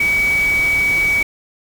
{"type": "tone in noise", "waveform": "sine", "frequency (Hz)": 2270, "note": "C#7", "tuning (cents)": 41, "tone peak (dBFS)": -13, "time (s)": [0, 1.23], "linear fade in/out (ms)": 5, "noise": "pink", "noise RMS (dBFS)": -28, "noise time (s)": [0, 1.23], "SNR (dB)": 12, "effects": []}